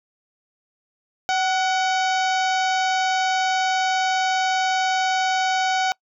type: harmonic tone with a mistuned harmonic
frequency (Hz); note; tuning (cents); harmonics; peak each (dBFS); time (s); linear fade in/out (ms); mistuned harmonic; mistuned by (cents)
755; F#5; +35; 1 / 2 / 3 / 4 / 5 / 6 / 7 / 8 / 9; -20 / -26 / -30 / -32 / -34 / -36 / -37 / -38 / -39; 1.29-5.92; 0; 2; -47
effects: noise-tail reverb RT60 0.1 s tail -25 dB re dry